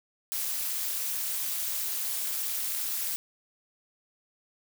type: noise with amplitude modulation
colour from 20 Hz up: blue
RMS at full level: -28 dBFS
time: 0.32-3.16 s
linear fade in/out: 0 ms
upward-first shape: sine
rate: 243 Hz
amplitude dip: 80%
effects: none